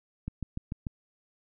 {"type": "click train", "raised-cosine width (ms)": 5, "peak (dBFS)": -21, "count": 5, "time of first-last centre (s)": [0.28, 0.868], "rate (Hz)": 6.8, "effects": []}